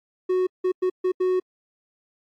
triangle tone bursts at uneven times, 368.6 Hz, F#4, 7 cents flat, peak -17 dBFS, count 5, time 0.29-0.47 / 0.64-0.72 / 0.82-0.9 / 1.04-1.12 / 1.2-1.4 s, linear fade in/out 10 ms, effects AAC 64 kbps

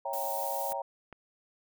sine chord, C# diminished seventh, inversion none, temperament equal with one note detuned, 554.4 / 657.4 / 784 / 932.3 Hz, C#5 / E5 / G5 / Bb5, 0 / -5 / 0 / 0 cents, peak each -37 / -40 / -37 / -36 dBFS, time 0.05-0.82 s, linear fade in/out 5 ms
violet noise, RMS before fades -38 dBFS, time 0.13-0.73 s, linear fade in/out 5 ms
clicks, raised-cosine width 0.5 ms, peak -31 dBFS, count 2, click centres 0.721 / 1.127 s
effects none

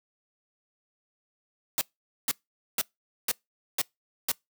white noise bursts, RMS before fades -26 dBFS, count 6, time 1.78-4.316 s, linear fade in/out 0 ms, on 31 ms, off 470 ms, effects noise-tail reverb RT60 0.2 s tail -26 dB re dry + high-pass 150 Hz 12 dB/octave

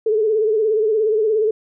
sine tone with vibrato, 432.6 Hz, A4, 29 cents flat, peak -14 dBFS, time 0.06-1.51 s, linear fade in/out 5 ms, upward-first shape sine, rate 17 Hz, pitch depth 67 cents each way, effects none

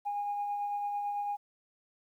sine tone with tremolo, 818 Hz, G#5, 26 cents flat, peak -29 dBFS, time 0.05-1.37 s, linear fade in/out 20 ms, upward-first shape sine, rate 9 Hz, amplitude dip 30%, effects tanh soft clip ceiling -27 dBFS + 11-bit

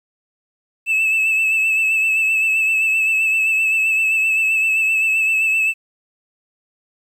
triangle tone with vibrato, 2621 Hz, E7, 11 cents flat, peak -12 dBFS, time 0.86-5.74 s, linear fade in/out 50 ms, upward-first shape sine, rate 7.7 Hz, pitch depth 32 cents each way, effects tanh soft clip ceiling -8 dBFS + 9-bit

